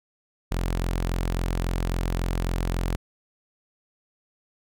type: tone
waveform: sawtooth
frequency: 43.65 Hz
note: F1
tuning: in tune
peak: -20 dBFS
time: 0.51-2.96 s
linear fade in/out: 10 ms
effects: none